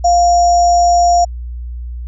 sine tone with sample-and-hold, 698.5 Hz, F5, in tune, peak -7 dBFS, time 0.04-1.25 s, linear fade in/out 10 ms, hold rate 6300 Hz, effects added 60 Hz sine -22 dBFS peak until 2.07 s + resampled to 22050 Hz

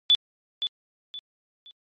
sine tone with echo, 3470 Hz, A7, 25 cents flat, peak -14 dBFS, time 0.1-0.15 s, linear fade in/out 0 ms, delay 520 ms, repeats 3, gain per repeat -10 dB, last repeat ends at 1.71 s, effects MP3 32 kbps

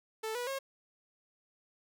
sawtooth tone with pitch steps, 440 / 488.2 / 541.7 Hz, A4 / B4 / C#5, 0 / -20 / -40 cents, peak -31 dBFS, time 0.23-0.59 s, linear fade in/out 10 ms, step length 120 ms, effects none

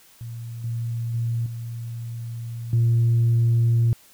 sine tone with level steps, 116.54 Hz, A#2, in tune, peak -31 / -24 / -21 / -29 / -14 dBFS, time 0.21-3.93 s, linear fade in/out 0 ms, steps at 0.64 / 1.14 / 1.46 / 2.73 s, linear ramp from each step 2 ms, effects tanh soft clip ceiling -13 dBFS + white hiss -53 dBFS RMS until 4.13 s

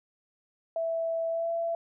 sine tone with pitch glide, 659.3 to 670.8 Hz, E5 to E5, 0 to +30 cents, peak -27 dBFS, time 0.76-1.75 s, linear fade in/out 2 ms, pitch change +30 cents, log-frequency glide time 1.29-1.5 s, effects none

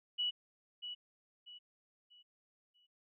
sine tone with echo, 2941 Hz, F#7, 11 cents flat, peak -32 dBFS, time 0.18-0.31 s, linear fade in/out 20 ms, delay 640 ms, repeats 4, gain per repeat -9 dB, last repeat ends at 2.87 s, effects none

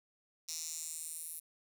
10% pulse tone with high-pass filter sweep, 160.3 Hz, E3, 48 cents flat, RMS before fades -43 dBFS, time 0.48-1.4 s, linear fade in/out 10 ms, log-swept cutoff 5700 to 11000 Hz, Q 3.2, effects none

